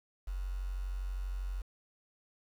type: tone with quantisation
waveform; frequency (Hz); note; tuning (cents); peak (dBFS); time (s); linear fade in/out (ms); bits
sine; 46.25; F#1; 0; -34; 0.27-1.62; 10; 9
effects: none